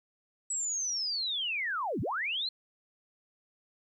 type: linear two-way sweep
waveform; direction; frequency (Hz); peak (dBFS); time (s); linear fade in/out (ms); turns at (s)
sine; down then up; 7890 to 80.1 to 4248; -30; 0.5-2.49; 5; 2.01
effects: 12-bit